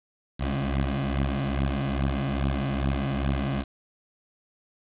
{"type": "beating tone pair", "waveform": "15% pulse", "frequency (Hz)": [67, 69.4], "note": ["C2", "C#2"], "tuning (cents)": [42, 3], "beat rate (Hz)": 2.4, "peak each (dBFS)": [-22, -21], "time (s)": [0.38, 3.65], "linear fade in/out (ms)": 50, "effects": ["resampled to 8000 Hz", "7-bit"]}